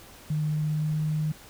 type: tone with pitch glide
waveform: sine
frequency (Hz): 152.5 to 154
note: D#3 to D#3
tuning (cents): -34 to -17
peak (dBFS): -24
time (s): 0.3-1.32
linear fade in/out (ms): 5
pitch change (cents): +17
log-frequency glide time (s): 0.6-0.92
effects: pink hiss -49 dBFS RMS until 1.49 s